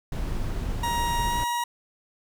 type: noise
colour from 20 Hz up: brown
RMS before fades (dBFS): -29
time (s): 0.12-1.44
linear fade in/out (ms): 2
type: tone with pitch glide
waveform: 40% pulse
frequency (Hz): 945 to 954.3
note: A#5 to A#5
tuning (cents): +23 to +40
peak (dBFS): -24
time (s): 0.83-1.64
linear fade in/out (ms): 5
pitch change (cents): +17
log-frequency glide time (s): 1.24-1.38
effects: none